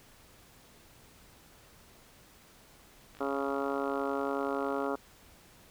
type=click train; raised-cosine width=0.3 ms; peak=-36 dBFS; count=88; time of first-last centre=3.15-4.863 s; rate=50.8 Hz
type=harmonic tone; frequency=138.59 Hz; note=C#3; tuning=in tune; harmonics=2 / 3 / 4 / 5 / 6 / 7 / 8 / 9 / 10; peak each=-36 / -35 / -37 / -40 / -42 / -43 / -42 / -42 / -42 dBFS; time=3.2-4.96 s; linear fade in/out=10 ms
effects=pink hiss -58 dBFS RMS until 5.7 s